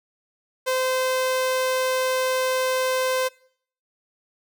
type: tone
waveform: sawtooth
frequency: 516 Hz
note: C5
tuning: 24 cents flat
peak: -17 dBFS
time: 0.66-3.29 s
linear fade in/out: 20 ms
effects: noise-tail reverb RT60 0.6 s tail -23 dB re dry